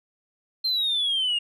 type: exponential sweep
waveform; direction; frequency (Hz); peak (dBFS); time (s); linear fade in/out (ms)
sine; down; 4186 to 2813; -20; 0.64-1.39; 10
effects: tanh soft clip ceiling -19 dBFS